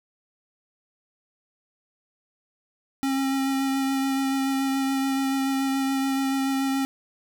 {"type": "tone with vibrato", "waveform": "square", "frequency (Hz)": 269.8, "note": "C#4", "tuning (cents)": -47, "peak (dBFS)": -23, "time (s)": [3.03, 6.85], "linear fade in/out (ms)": 0, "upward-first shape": "sine", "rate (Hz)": 7, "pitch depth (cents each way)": 14, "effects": ["9-bit"]}